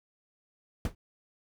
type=noise with exponential decay; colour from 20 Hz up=brown; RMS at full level=-24 dBFS; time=0.85-0.95 s; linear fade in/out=2 ms; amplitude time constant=21 ms; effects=none